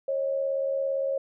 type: tone pair together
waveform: sine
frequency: 544.7 / 622.3 Hz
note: C#5 / D#5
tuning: -30 / 0 cents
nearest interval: major second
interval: 230 cents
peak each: -25 / -34 dBFS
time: 0.08-1.18 s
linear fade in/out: 5 ms
effects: none